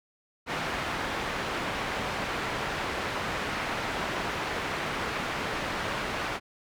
white low-pass noise, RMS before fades -32 dBFS, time 0.46-6.4 s, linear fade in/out 50 ms, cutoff 1900 Hz, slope 12 dB/octave, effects none

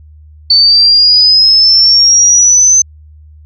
sine exponential sweep, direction up, 4500 to 6200 Hz, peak -3 dBFS, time 0.5-2.82 s, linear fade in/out 5 ms, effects added 76 Hz sine -34 dBFS peak until 3.45 s

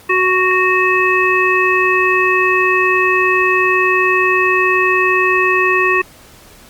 harmonic tone, 370 Hz, F#4, in tune, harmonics 1 / 3 / 5 / 7, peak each -16 / -16 / -16 / -16 dBFS, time 0.09-6.02 s, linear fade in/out 10 ms, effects pink hiss -42 dBFS RMS until 6.69 s + Opus 48 kbps

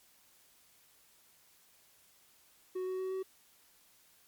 triangle tone with pitch steps, 370 / 373 / 376 / 379.1 Hz, F#4 / F#4 / F#4 / F#4, 0 / +14 / +28 / +42 cents, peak -32 dBFS, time 2.75-3.23 s, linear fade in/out 10 ms, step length 120 ms, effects white hiss -65 dBFS RMS until 4.27 s + MP3 96 kbps

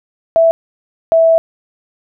sine tone pair in turn, 659.3 / 655.5 Hz, E5 / E5, 0 / -10 cents, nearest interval unison, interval 10 cents, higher first, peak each -6 dBFS, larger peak neither, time 0.36-0.51 / 1.12-1.38 s, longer second, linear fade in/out 0 ms, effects none

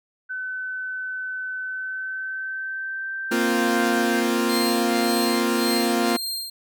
sine tone with pitch glide, 1515 to 1563.9 Hz, F#6 to G6, +40 to -5 cents, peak -27 dBFS, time 0.29-4.22 s, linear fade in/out 20 ms, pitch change +55 cents, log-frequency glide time 1.6-3.13 s
sawtooth chord, Bb suspended second, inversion none, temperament equal, 233.1 / 261.6 / 349.2 Hz, Bb3 / C4 / F4, 0 / 0 / 0 cents, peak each -19 / -22 / -20 dBFS, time 3.31-6.17 s, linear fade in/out 10 ms
sawtooth tone with tremolo, 4193 Hz, C8, 3 cents sharp, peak -23 dBFS, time 4.49-6.5 s, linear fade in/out 5 ms, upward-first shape sine, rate 1.8 Hz, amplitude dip 75%
effects none

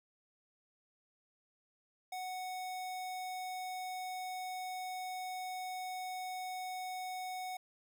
square tone, 740 Hz, F#5, in tune, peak -40 dBFS, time 2.12-7.57 s, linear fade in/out 5 ms, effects none

